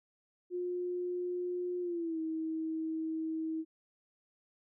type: tone with pitch glide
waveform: sine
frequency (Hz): 357 to 319.9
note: F4 to D#4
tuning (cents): +38 to +48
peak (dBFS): -33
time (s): 0.5-3.65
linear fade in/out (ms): 50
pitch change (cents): -190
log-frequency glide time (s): 1.81-2.19
effects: none